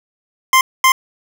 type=tone bursts at uneven times; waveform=25% pulse; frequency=1046.5 Hz; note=C6; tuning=in tune; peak=-4 dBFS; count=2; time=0.53-0.61 / 0.84-0.92 s; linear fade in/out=2 ms; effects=none